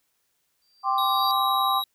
sine tone with exponential growth, 4699 Hz, D8, in tune, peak -27 dBFS, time 0.62-1.31 s, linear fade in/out 0 ms, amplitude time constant 150 ms
sine chord, G suspended fourth, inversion none, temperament just, 784 / 1045.3 / 1176 Hz, G5 / C6 / D6, 0 / -2 / +2 cents, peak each -25 dBFS, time 0.83-1.83 s, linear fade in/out 50 ms
square tone with pitch glide, 3803 to 3856 Hz, A#7 to B7, +34 to -42 cents, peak -28 dBFS, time 0.98-1.84 s, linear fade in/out 2 ms, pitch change +24 cents, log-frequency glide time 1.16-1.36 s
effects white hiss -72 dBFS RMS until 1.94 s

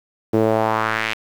sawtooth tone with band-pass filter sweep, 110.3 Hz, A2, 5 cents sharp, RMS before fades -19 dBFS, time 0.33-1.14 s, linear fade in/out 10 ms, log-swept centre 370 to 2600 Hz, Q 2.1, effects 7-bit

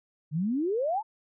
sine exponential sweep, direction up, 141.9 to 915 Hz, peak -25 dBFS, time 0.31-1.03 s, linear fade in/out 50 ms, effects none

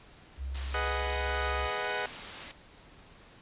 sine tone with vibrato, 66.6 Hz, C2, 31 cents sharp, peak -33 dBFS, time 0.37-1.7 s, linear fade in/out 50 ms, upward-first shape sine, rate 2.7 Hz, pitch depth 9 cents each way
white noise, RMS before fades -40 dBFS, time 0.54-2.52 s, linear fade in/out 10 ms
15% pulse chord, G# minor seventh, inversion none, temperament equal, 415.3 / 493.9 / 622.3 / 740 Hz, G#4 / B4 / D#5 / F#5, 0 / 0 / 0 / 0 cents, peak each -30 dBFS, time 0.74-2.06 s, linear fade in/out 2 ms
effects pink hiss -55 dBFS RMS until 3.41 s + resampled to 8000 Hz

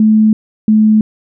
sine tone pair in turn, 216.6 / 215.8 Hz, A3 / A3, -27 / -33 cents, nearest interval unison, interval 6 cents, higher first, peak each -5 dBFS, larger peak neither, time 0-0.33 / 0.68-1.01 s, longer neither, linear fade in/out 2 ms, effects none

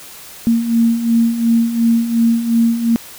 sine beating tone pair, 228.8 / 231.6 Hz, A#3 / A#3, -32 / -11 cents, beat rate 2.8 Hz, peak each -18 / -12 dBFS, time 0.47-2.96 s, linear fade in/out 0 ms, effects white hiss -36 dBFS RMS until 3.18 s

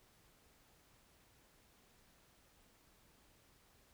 silence, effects pink hiss -69 dBFS RMS until 3.93 s

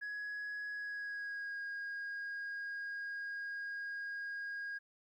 sine tone with pitch glide, 1674 to 1632.9 Hz, G#6 to G#6, +13 to -30 cents, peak -37 dBFS, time 0.01-4.79 s, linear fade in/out 20 ms, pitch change -43 cents, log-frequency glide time 0.7-1.6 s, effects tanh soft clip ceiling -38 dBFS + 13-bit

